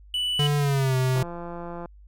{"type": "tone", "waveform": "triangle", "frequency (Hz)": 2969, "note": "F#7", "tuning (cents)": 5, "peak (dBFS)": -22, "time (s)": [0.14, 0.47], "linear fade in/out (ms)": 2}
{"type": "tone with pitch glide", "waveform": "square", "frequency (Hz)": [146, 129.32], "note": ["D3", "C3"], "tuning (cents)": [-10, -20], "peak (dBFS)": -21, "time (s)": [0.39, 1.23], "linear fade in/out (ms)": 5, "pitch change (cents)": -210, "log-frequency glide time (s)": [0.57, 0.96]}
{"type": "click train", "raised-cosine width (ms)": 1, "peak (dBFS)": -23, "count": 121, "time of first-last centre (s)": [1.16, 1.858], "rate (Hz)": 172}
{"effects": ["added 50 Hz sine -46 dBFS peak until 2.07 s"]}